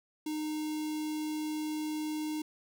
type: tone with notch filter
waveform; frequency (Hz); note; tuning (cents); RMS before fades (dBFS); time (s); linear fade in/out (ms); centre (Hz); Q
square; 307; D#4; -23; -35; 0.26-2.42; 5; 1400; 0.86
effects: none